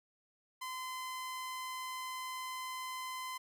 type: tone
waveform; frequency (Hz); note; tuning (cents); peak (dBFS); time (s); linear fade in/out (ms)
sawtooth; 1027; C6; -33; -36; 0.61-3.38; 10
effects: none